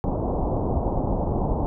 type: low-pass noise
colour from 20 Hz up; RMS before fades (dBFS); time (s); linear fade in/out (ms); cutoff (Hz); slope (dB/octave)
pink; -24; 0.04-1.66; 0; 930; 48
effects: none